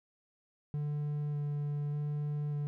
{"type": "tone with vibrato", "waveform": "triangle", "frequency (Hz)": 146.83, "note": "D3", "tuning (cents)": 0, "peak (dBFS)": -30, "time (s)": [0.74, 2.67], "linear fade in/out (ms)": 0, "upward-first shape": "square", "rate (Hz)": 0.84, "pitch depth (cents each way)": 9, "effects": []}